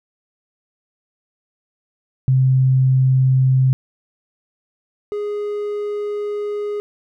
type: tone pair in turn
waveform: sine / triangle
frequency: 130.81 / 414.4 Hz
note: C3 / G#4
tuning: 0 / -4 cents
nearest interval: octave + minor sixth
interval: 1996 cents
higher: second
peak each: -11 / -19 dBFS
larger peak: first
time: 2.28-3.73 / 5.12-6.8 s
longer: second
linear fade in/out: 0 ms
effects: none